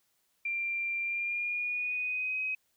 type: tone with pitch glide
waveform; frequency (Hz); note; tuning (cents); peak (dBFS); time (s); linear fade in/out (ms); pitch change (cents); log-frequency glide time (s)
sine; 2373 to 2529; D7 to D#7; +17 to +28; -30; 0.45-2.55; 5; +111; 1.01-2.41
effects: white hiss -74 dBFS RMS until 2.76 s